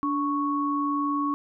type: tone pair together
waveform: sine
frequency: 290.1 / 1108.7 Hz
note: D4 / C#6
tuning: -21 / 0 cents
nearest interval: octave + major seventh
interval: 2321 cents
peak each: -26 dBFS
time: 0.03-1.34 s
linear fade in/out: 0 ms
effects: none